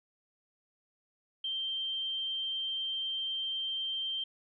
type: tone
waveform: sine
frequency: 3144 Hz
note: G7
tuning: 4 cents sharp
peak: -32 dBFS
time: 1.44-4.24 s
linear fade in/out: 5 ms
effects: none